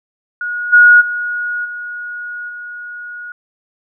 sine tone with level steps, 1448 Hz, F#6, 38 cents flat, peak -18 / -3 / -17 / -23 / -26 dBFS, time 0.41-3.32 s, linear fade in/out 2 ms, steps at 0.72 / 1 / 1.64 / 2.48 s, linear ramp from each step 20 ms, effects none

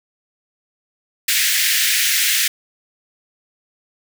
pink high-pass noise, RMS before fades -17 dBFS, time 1.28-2.48 s, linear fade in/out 5 ms, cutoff 1700 Hz, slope 48 dB/octave, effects none

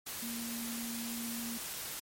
sine tone in noise, 233.1 Hz, A#3, in tune, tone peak -39 dBFS, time 0.22-1.58 s, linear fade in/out 10 ms, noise white, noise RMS -41 dBFS, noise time 0.06-2 s, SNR -1 dB, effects MP3 64 kbps

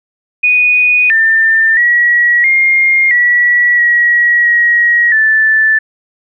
sine tone with pitch steps, 2476 / 1792 / 1919 / 2125 / 1938 / 1912 / 1898 / 1757 Hz, D#7 / A6 / A#6 / C7 / B6 / A#6 / A#6 / A6, -9 / +31 / +50 / +26 / -33 / +43 / +31 / -3 cents, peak -6 dBFS, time 0.43-5.79 s, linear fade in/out 10 ms, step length 670 ms, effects none

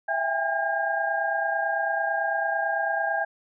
sine tone cluster, 661 / 788 / 817 / 1615 Hz, E5 / G5 / G#5 / G#6, +5 / +9 / -29 / -49 cents, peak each -29 / -30 / -30 / -27 dBFS, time 0.08-3.25 s, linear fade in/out 10 ms, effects none

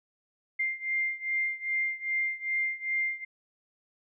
sine beating tone pair, 2101 / 2103.5 Hz, C7 / C7, +7 / +9 cents, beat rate 2.5 Hz, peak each -30 / -32 dBFS, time 0.59-3.25 s, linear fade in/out 10 ms, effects none

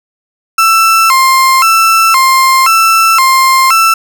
35% pulse tone with vibrato, 1185 Hz, D6, 15 cents sharp, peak -3 dBFS, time 0.58-3.94 s, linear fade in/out 5 ms, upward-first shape square, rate 0.96 Hz, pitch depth 200 cents each way, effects none

